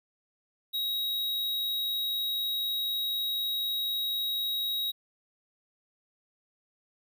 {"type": "tone", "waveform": "square", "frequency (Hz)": 3812, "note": "A#7", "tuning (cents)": 38, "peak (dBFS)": -29, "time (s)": [0.73, 4.92], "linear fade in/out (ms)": 20, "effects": []}